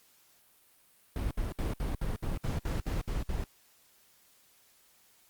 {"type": "noise bursts", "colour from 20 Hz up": "brown", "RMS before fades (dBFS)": -32, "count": 11, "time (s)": [1.16, 3.44], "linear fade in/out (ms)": 2, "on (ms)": 150, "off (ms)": 63, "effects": ["white hiss -64 dBFS RMS until 5.29 s", "Opus 48 kbps"]}